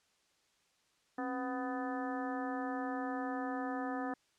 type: harmonic tone with a mistuned harmonic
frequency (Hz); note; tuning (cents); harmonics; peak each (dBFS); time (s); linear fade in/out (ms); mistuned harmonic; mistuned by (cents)
250; B3; +21; 1 / 2 / 3 / 4 / 5 / 6 / 7; -38 / -44 / -41 / -48 / -46 / -52 / -47; 1.18-4.14; 5; 1; +120
effects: white hiss -73 dBFS RMS until 4.38 s + low-pass 7000 Hz 12 dB/octave